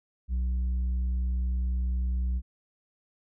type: tone with tanh clipping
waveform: sine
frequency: 62 Hz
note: B1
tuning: 7 cents sharp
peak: -26 dBFS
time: 0.28-2.42 s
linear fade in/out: 50 ms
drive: 4 dB
effects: none